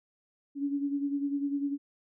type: beating tone pair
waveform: sine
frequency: 281.5 / 291.5 Hz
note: C#4 / D4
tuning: +27 / -13 cents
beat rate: 10 Hz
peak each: -29 / -36 dBFS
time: 0.55-1.78 s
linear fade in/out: 50 ms
effects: none